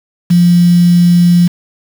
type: tone with quantisation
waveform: sine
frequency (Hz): 174.61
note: F3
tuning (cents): 0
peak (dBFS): -4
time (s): 0.3-1.48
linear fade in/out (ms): 10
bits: 4
effects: none